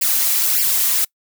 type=noise with flanger; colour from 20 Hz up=blue; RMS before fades=-17 dBFS; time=0.01-1.05 s; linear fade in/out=10 ms; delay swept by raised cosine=0.39 to 4.29 ms; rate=1.7 Hz; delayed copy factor=+0.95; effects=noise-tail reverb RT60 0.1 s tail -25 dB re dry